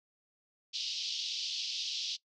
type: band-pass noise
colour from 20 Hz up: white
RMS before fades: -37 dBFS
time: 0.73-2.17 s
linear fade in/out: 20 ms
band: 2900 to 5400 Hz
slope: 48 dB/octave
effects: noise-tail reverb RT60 0.1 s tail -19 dB re dry